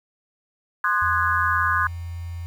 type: chord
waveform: sine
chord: Ab dominant seventh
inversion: first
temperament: equal with one note detuned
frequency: 1046.5 / 1222.4 / 1480 / 1661.2 Hz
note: C6 / Eb6 / Gb6 / Ab6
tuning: 0 / -31 / 0 / 0 cents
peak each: -24 dBFS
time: 0.84-1.87 s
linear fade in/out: 2 ms
type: tone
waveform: sine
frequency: 85.6 Hz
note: F2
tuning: 34 cents flat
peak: -29 dBFS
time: 1.02-2.46 s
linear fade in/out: 0 ms
effects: 8-bit